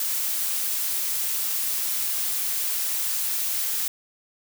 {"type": "noise", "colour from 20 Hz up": "blue", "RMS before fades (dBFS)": -26, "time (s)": [0, 3.88], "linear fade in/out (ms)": 2, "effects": []}